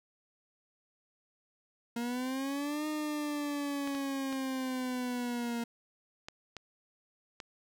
40% pulse linear two-way sweep, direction up then down, 233.1 to 306.4 to 233.1 Hz, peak -32 dBFS, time 1.96-5.64 s, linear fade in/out 5 ms, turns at 2.87 s
clicks, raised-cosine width 0.2 ms, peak -25 dBFS, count 6, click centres 3.875 / 3.95 / 4.327 / 6.285 / 6.567 / 7.402 s
effects none

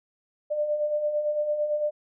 sine beating tone pair, 590 / 598.9 Hz, D5 / D5, +8 / +34 cents, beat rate 8.9 Hz, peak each -33 / -24 dBFS, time 0.5-1.91 s, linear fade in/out 20 ms, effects none

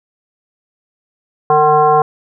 sine tone with frequency modulation, 757 Hz, F#5, 39 cents sharp, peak -7 dBFS, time 1.5-2.02 s, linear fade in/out 2 ms, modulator 302 Hz, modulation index 1.2, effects none

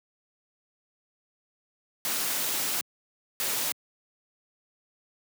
white noise bursts at uneven times, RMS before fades -29 dBFS, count 2, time 2.05-2.81 / 3.4-3.72 s, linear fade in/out 0 ms, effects high-pass 150 Hz 12 dB/octave

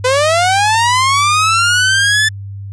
sawtooth linear sweep, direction up, 493.9 to 1760 Hz, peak -6 dBFS, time 0.04-2.29 s, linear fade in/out 10 ms, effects added 99 Hz sine -24 dBFS peak until 2.72 s + resampled to 22050 Hz

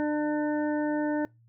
harmonic tone, 299.5 Hz, D4, 34 cents sharp, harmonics 1 / 2 / 3 / 5 / 6, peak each -26 / -32 / -36 / -40 / -42 dBFS, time 0-1.25 s, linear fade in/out 0 ms, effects noise-tail reverb RT60 0.2 s tail -24 dB re dry + added 116 Hz sine -57 dBFS peak until 1.48 s

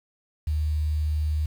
sine tone with quantisation, 76.3 Hz, D#2, 33 cents flat, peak -22 dBFS, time 0.47-1.46 s, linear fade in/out 5 ms, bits 8, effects none

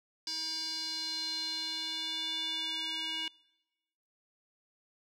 square tone with band-pass filter sweep, 320 Hz, D#4, 49 cents sharp, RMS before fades -36 dBFS, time 0.27-3.28 s, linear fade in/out 2 ms, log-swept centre 4900 to 3100 Hz, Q 7.1, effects noise-tail reverb RT60 1.0 s tail -24 dB re dry

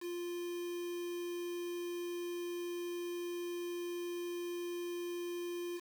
triangle tone with quantisation, 349.2 Hz, F4, in tune, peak -36 dBFS, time 0-5.81 s, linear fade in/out 50 ms, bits 8, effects none

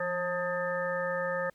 harmonic tone with a mistuned harmonic, 178.6 Hz, F3, 39 cents sharp, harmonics 1 / 3 / 5 / 7 / 9 / 10, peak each -42 / -31 / -41 / -37 / -41 / -36 dBFS, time 0-1.5 s, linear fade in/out 5 ms, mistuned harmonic 1, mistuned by -72 cents, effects pink hiss -68 dBFS RMS until 1.54 s

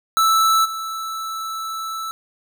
square tone with level steps, 1317 Hz, E6, 2 cents flat, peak -14 / -26 dBFS, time 0.17-2.11 s, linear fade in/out 0 ms, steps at 0.64 s, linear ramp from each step 20 ms, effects none

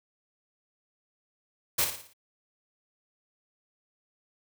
white noise with echo, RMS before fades -25 dBFS, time 1.78-1.85 s, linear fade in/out 10 ms, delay 57 ms, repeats 5, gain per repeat -7 dB, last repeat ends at 2.135 s, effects none

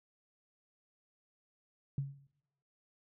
sine tone with exponential decay, 138.59 Hz, C#3, in tune, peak -29 dBFS, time 1.98-2.27 s, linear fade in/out 2 ms, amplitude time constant 62 ms, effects noise-tail reverb RT60 0.9 s tail -22 dB re dry

